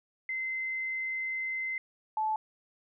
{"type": "tone pair in turn", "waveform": "sine", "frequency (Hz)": [2065, 868.2], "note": ["C7", "A5"], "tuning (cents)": [-23, -23], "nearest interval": "octave + minor third", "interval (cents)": 1500, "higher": "first", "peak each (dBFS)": [-31, -27], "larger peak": "second", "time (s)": [[0.29, 1.78], [2.17, 2.36]], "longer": "first", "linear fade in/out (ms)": 2, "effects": []}